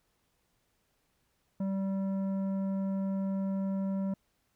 sine tone with tanh clipping, 193.7 Hz, G3, 20 cents flat, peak -31 dBFS, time 1.6-4.14 s, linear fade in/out 5 ms, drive 10 dB, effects pink hiss -75 dBFS RMS until 4.55 s

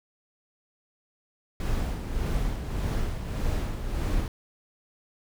brown noise with tremolo, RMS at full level -26 dBFS, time 1.6-4.28 s, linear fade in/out 2 ms, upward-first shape sine, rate 1.7 Hz, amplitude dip 55%, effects none

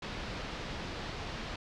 pink low-pass noise, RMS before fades -40 dBFS, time 0.02-1.56 s, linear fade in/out 5 ms, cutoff 4900 Hz, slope 24 dB/octave, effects none

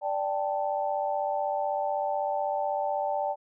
sine chord, D suspended fourth, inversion none, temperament equal, 587.3 / 784 / 880 Hz, D5 / G5 / A5, 0 / 0 / 0 cents, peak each -30 / -30 / -32 dBFS, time 0.01-3.36 s, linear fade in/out 50 ms, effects none

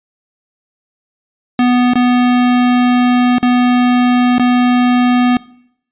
square tone with dropouts, 246.9 Hz, B3, in tune, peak -9 dBFS, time 1.59-5.37 s, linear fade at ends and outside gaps 2 ms, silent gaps 1.936-1.955 / 3.384-3.428 / 4.383-4.395 s, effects noise-tail reverb RT60 0.7 s tail -21 dB re dry + resampled to 8000 Hz

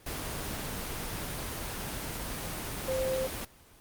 sine tone in noise, 523.3 Hz, C5, in tune, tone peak -28 dBFS, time 2.88-3.27 s, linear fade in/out 5 ms, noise pink, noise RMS -36 dBFS, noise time 0.06-3.45 s, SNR +5 dB, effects pink hiss -57 dBFS RMS until 3.8 s + Opus 24 kbps

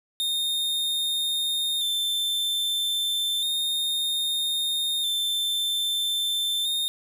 45% pulse tone with vibrato, 3612 Hz, A7, 45 cents sharp, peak -23 dBFS, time 0.2-6.88 s, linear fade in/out 0 ms, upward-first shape square, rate 0.31 Hz, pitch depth 29 cents each way, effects none

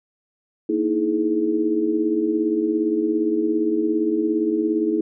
sine tone cluster, 233 / 305.7 / 323.1 / 422.6 Hz, A#3 / D#4 / E4 / G#4, -1 / -30 / -35 / +30 cents, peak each -28 / -27 / -20 / -24 dBFS, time 0.69-5.01 s, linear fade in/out 5 ms, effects none

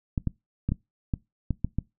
clicks, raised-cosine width 5 ms, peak -13 dBFS, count 8, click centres 0.178 / 0.273 / 0.69 / 0.72 / 1.138 / 1.507 / 1.646 / 1.786 s, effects noise-tail reverb RT60 0.2 s tail -22 dB re dry

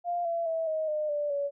sine tone with pitch steps, 698.5 / 674.7 / 651.7 / 629.5 / 608.1 / 587.4 / 567.4 Hz, F5 / E5 / E5 / D#5 / D#5 / D5 / C#5, 0 / +40 / -20 / +20 / -40 / 0 / +40 cents, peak -27 dBFS, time 0.04-1.51 s, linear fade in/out 50 ms, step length 210 ms, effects none

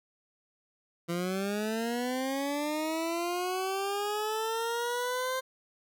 20% pulse linear sweep, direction up, 168.3 to 523.3 Hz, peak -25 dBFS, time 1.08-5.41 s, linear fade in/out 20 ms, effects none

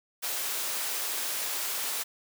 white high-pass noise, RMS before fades -32 dBFS, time 0.22-2.04 s, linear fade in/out 20 ms, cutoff 410 Hz, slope 12 dB/octave, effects none

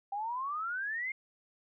sine exponential sweep, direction up, 784 to 2155 Hz, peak -33 dBFS, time 0.12-1.12 s, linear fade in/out 5 ms, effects none

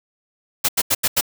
white noise bursts, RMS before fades -17 dBFS, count 5, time 0.64-1.211 s, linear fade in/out 10 ms, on 47 ms, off 84 ms, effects none

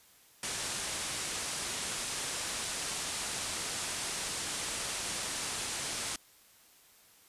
white low-pass noise, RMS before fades -37 dBFS, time 0.43-6.16 s, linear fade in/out 2 ms, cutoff 10000 Hz, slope 48 dB/octave, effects white hiss -61 dBFS RMS until 7.28 s + resampled to 32000 Hz

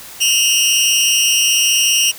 20% pulse tone with amplitude modulation, 2835 Hz, F7, 25 cents sharp, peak -3 dBFS, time 0.2-2.12 s, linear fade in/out 20 ms, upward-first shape sine, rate 241 Hz, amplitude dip 85%, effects white hiss -35 dBFS RMS until 2.18 s

